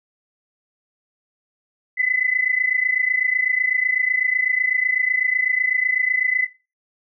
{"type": "tone pair together", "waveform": "sine", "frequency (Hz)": [2000, 2028], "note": ["B6", "B6"], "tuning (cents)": [21, 45], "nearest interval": "unison", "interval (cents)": 24, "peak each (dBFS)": -20, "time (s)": [1.97, 6.47], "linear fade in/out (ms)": 20, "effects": ["noise-tail reverb RT60 0.3 s tail -19 dB re dry"]}